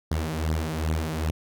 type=beating tone pair; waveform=sawtooth; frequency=77.78 / 80.28 Hz; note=D#2 / E2; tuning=0 / -45 cents; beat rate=2.5 Hz; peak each=-24 dBFS; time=0.11-1.31 s; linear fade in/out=5 ms; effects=none